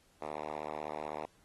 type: tone with band-pass filter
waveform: 5% pulse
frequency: 76 Hz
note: D#2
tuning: 40 cents flat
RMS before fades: -41 dBFS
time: 0.21-1.26 s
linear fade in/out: 10 ms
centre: 750 Hz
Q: 0.9
effects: pink hiss -68 dBFS RMS until 1.44 s + AAC 32 kbps